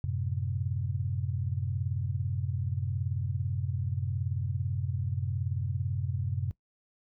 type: chord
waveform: sine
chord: F# diminished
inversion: none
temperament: equal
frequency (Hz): 92.5 / 110 / 130.81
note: F#2 / A2 / C3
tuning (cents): 0 / 0 / 0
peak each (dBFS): -32 / -36 / -33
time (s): 0.04-6.51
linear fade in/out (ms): 0
effects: noise-tail reverb RT60 0.1 s tail -19 dB re dry